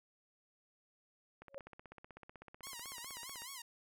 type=click train; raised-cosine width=0.5 ms; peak=-37 dBFS; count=33; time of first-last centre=1.42-3.42 s; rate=16 Hz
type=tone with exponential growth; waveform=sine; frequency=553 Hz; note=C#5; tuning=4 cents flat; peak=-39 dBFS; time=1.49-1.58 s; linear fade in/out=0 ms; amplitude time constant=19 ms
type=tone with vibrato; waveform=5% pulse; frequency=1017 Hz; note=C6; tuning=50 cents flat; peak=-34 dBFS; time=2.63-3.62 s; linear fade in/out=5 ms; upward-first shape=sine; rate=4.8 Hz; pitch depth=160 cents each way
effects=none